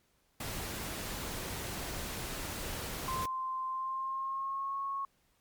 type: noise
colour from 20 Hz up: pink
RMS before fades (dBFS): -39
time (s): 0.4-3.26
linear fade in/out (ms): 5
type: tone with pitch glide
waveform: sine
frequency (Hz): 1043 to 1098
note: C6 to C#6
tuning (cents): -6 to -17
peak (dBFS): -33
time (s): 3.08-5.05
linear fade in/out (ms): 2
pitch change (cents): +89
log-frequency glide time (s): 3.67-4.78
effects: pink hiss -72 dBFS RMS until 5.4 s + MP3 96 kbps